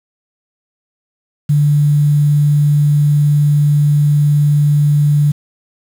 sine tone with quantisation, 146.83 Hz, D3, in tune, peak -8 dBFS, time 1.49-5.32 s, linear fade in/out 10 ms, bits 6, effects none

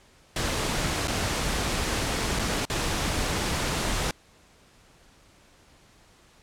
pink noise with dropouts, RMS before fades -27 dBFS, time 0.36-4.11 s, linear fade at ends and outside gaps 2 ms, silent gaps 1.074-1.08 / 2.39-2.393 / 2.653-2.699 s, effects pink hiss -57 dBFS RMS until 6.42 s + low-pass 9000 Hz 12 dB/octave

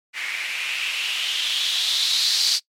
violet noise with low-pass filter sweep, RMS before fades -23 dBFS, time 0.13-2.6 s, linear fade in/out 50 ms, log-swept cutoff 2100 to 4600 Hz, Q 4.4, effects noise-tail reverb RT60 0.1 s tail -22 dB re dry + MP3 96 kbps

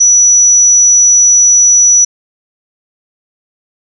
sine tone, 5900 Hz, F#8, 6 cents flat, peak -3 dBFS, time 0-2.05 s, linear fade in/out 10 ms, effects none

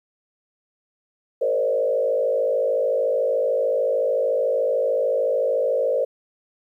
sine tone with frequency modulation, 532 Hz, C5, 29 cents sharp, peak -18 dBFS, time 1.41-6.05 s, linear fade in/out 10 ms, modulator 53.6 Hz, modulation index 1.3, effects 10-bit

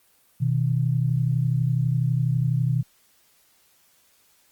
sine tone pair together, 125.21 / 157.3 Hz, B2 / D#3, +24 / +19 cents, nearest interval major third, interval 395 cents, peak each -21 / -24 dBFS, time 0.4-2.83 s, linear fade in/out 20 ms, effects white hiss -61 dBFS RMS until 4.51 s + Opus 24 kbps

